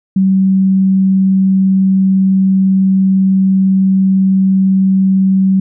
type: tone with vibrato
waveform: sine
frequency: 191 Hz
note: G3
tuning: 45 cents flat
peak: -7 dBFS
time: 0.16-5.6 s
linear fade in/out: 5 ms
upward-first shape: sine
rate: 20 Hz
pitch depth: 16 cents each way
effects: none